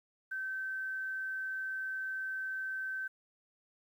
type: tone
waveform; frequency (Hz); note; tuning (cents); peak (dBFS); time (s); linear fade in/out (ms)
sine; 1543; G6; -28; -35; 0.31-3.08; 10
effects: 11-bit